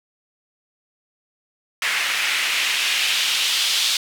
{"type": "noise with band-pass filter sweep", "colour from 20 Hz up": "white", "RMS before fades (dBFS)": -21, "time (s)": [1.82, 3.97], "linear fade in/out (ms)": 2, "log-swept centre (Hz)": [2000, 3700], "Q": 1.9, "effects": []}